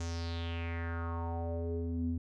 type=tone with low-pass filter sweep; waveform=square; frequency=84 Hz; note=E2; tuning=33 cents sharp; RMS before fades=-36 dBFS; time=0-2.18 s; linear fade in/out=5 ms; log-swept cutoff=6800 to 210 Hz; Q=4.3; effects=none